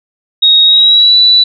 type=tone with pitch glide; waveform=sine; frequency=3762 to 3958 Hz; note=A#7 to B7; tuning=+15 to +3 cents; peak=-3 dBFS; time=0.42-1.44 s; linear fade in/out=10 ms; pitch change=+88 cents; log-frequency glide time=0.64-1.16 s; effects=none